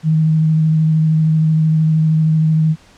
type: tone with vibrato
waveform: sine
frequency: 157.7 Hz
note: D#3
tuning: 24 cents sharp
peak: -10 dBFS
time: 0.03-2.76 s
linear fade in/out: 50 ms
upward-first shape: triangle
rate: 13 Hz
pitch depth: 19 cents each way
effects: pink hiss -47 dBFS RMS until 2.97 s + low-pass 7000 Hz 12 dB/octave